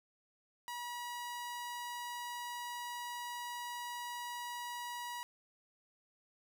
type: tone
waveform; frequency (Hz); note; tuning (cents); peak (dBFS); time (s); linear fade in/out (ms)
sawtooth; 965; B5; -40; -37; 0.68-5.23; 0
effects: none